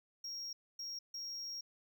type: tone bursts at uneven times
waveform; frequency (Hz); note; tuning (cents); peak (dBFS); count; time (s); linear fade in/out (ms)
triangle; 5588; F8; 0; -40; 3; 0.24-0.53 / 0.79-0.99 / 1.14-1.61; 5
effects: none